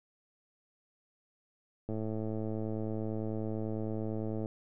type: click train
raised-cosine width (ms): 2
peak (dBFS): -24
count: 281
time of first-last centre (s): 1.89-4.459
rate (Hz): 109
effects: none